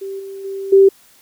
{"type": "tone with level steps", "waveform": "sine", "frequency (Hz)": 390, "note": "G4", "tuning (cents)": -9, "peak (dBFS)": [-24, -28, -23, -5], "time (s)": [0.01, 0.89], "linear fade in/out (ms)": 10, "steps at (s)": [0.19, 0.44, 0.72], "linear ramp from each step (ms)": 10, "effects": ["white hiss -50 dBFS RMS until 1.21 s"]}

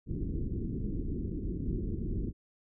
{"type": "low-pass noise", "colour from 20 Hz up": "pink", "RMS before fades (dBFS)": -34, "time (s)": [0.06, 2.33], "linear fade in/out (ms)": 50, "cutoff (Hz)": 380, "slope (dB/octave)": 48, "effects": []}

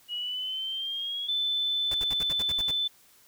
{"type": "exponential sweep", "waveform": "sine", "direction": "up", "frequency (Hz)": [2897, 3357], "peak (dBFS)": -30, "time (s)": [0.08, 1.3], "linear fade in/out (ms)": 50}
{"type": "tone", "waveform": "sine", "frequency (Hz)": 3518, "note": "A7", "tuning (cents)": -1, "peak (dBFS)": -25, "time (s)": [1.28, 2.88], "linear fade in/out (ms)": 10}
{"type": "noise bursts", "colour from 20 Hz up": "pink", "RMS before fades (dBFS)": -38, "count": 9, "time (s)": [1.91, 2.713], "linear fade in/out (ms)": 5, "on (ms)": 35, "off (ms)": 61}
{"effects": ["white hiss -59 dBFS RMS until 3.27 s"]}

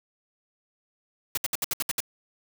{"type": "noise bursts", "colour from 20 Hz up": "white", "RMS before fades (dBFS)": -27, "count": 8, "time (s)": [1.35, 2.004], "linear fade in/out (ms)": 2, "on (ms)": 24, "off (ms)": 66, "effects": []}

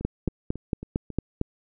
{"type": "two click trains", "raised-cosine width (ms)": 3, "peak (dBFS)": [-23, -11], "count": [5, 7], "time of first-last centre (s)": [[0.01, 1.103], [0.05, 1.414]], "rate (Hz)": [3.66, 4.4], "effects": []}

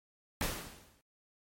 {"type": "noise with exponential decay", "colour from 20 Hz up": "pink", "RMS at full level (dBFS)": -31, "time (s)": [0.41, 1.01], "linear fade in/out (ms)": 1, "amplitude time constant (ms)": 130, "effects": ["MP3 64 kbps"]}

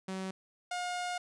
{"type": "tone pair in turn", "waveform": "sawtooth", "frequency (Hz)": [189.4, 715.1], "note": ["F#3", "F5"], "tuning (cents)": [41, 41], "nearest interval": "octave + major seventh", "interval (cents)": 2300, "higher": "second", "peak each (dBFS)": [-32, -30], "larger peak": "second", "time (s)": [[0.08, 0.31], [0.71, 1.18]], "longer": "second", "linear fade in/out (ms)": 5, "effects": ["resampled to 22050 Hz"]}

